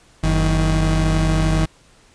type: tone pair together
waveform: 35% pulse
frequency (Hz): 47.06 / 158.3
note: F#1 / D#3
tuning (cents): +30 / +30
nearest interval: octave + major sixth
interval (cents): 2100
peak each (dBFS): -16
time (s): 0.23-1.66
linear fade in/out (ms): 10
effects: pink hiss -52 dBFS RMS until 2.14 s + resampled to 22050 Hz